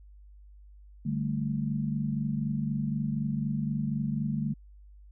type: chord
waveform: sine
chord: D suspended fourth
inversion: none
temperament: equal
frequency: 146.83 / 196 / 220 Hz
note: D3 / G3 / A3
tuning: 0 / 0 / 0 cents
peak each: -31 / -34 / -31 dBFS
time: 1.05-4.54 s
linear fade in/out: 10 ms
effects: added 50 Hz sine -49 dBFS peak until 5.11 s